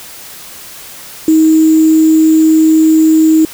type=tone with sample-and-hold; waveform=sine; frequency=316.5 Hz; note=D#4; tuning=30 cents sharp; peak=-4 dBFS; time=1.28-3.45 s; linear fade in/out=2 ms; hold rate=7350 Hz; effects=white hiss -31 dBFS RMS until 3.53 s